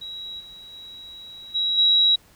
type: tone with level steps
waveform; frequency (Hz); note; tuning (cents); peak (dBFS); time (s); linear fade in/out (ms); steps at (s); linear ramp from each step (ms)
sine; 3869; B7; -36; -32 / -40 / -38 / -20 / -14; 0.01-2.16; 10; 0.39 / 0.72 / 1.54 / 1.77; 20
effects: pink hiss -55 dBFS RMS until 2.35 s